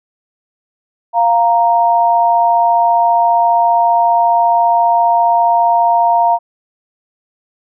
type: tone pair together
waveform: sine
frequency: 697.5 / 932.3 Hz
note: F5 / A#5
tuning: -2 / 0 cents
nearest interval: perfect fourth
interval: 502 cents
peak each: -11 dBFS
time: 1.13-6.39 s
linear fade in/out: 50 ms
effects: none